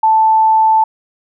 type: tone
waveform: sine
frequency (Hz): 880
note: A5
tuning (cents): 0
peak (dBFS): -7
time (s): 0.03-0.84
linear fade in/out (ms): 5
effects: none